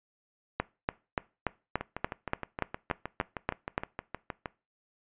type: two click trains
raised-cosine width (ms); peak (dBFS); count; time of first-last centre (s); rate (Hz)
0.5; -19 / -12; 18 / 12; 1.81-4.458 / 0.6-3.779; 6.42 / 3.46
effects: noise-tail reverb RT60 0.3 s tail -21 dB re dry + resampled to 8000 Hz